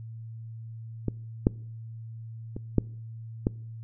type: clicks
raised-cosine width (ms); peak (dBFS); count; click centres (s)
3; -14 / -6 / -21 / -7 / -10; 5; 1.083 / 1.469 / 2.565 / 2.783 / 3.469
effects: noise-tail reverb RT60 0.6 s tail -24 dB re dry + added 113 Hz sine -38 dBFS peak until 3.83 s